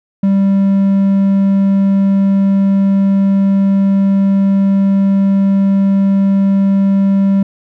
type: tone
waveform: triangle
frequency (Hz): 196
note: G3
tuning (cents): 0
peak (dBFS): -6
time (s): 0.23-7.43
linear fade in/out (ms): 5
effects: none